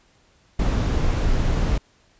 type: noise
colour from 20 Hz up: brown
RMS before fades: -20 dBFS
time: 0.59-1.78 s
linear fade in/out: 5 ms
effects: pink hiss -59 dBFS RMS until 2.19 s + resampled to 16000 Hz